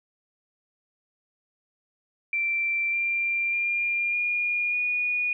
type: tone with pitch steps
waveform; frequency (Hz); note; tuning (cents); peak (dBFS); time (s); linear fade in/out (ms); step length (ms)
sine; 2349 / 2375 / 2401 / 2428 / 2454; D7 / D7 / D7 / D#7 / D#7; 0 / +19 / +38 / -43 / -25; -23; 2.33-5.33; 2; 600
effects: none